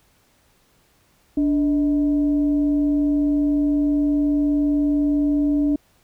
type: tone with frequency modulation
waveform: sine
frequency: 290.8 Hz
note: D4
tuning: 17 cents flat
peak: -16 dBFS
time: 1.37-5.76 s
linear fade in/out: 5 ms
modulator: 338 Hz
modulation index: 0.28
effects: pink hiss -60 dBFS RMS until 6.03 s